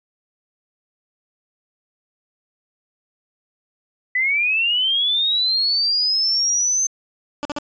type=linear sweep; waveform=sine; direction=up; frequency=1975.5 to 6272 Hz; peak=-16 dBFS; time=4.15-6.87 s; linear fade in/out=5 ms
type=tone bursts; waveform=15% pulse; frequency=292.1 Hz; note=D4; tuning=9 cents flat; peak=-17 dBFS; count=3; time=7.43-7.585 s; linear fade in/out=0 ms; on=21 ms; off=46 ms
effects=resampled to 16000 Hz